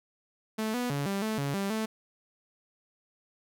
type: tone with pitch steps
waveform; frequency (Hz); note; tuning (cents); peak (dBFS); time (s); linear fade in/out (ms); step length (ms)
sawtooth; 218.5 / 245.7 / 142.1 / 197.3 / 218.4 / 140.7 / 197.3 / 219.5; A3 / B3 / C#3 / G3 / A3 / C#3 / G3 / A3; -12 / -9 / +43 / +11 / -13 / +26 / +11 / -4; -25; 0.58-1.86; 10; 160
effects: none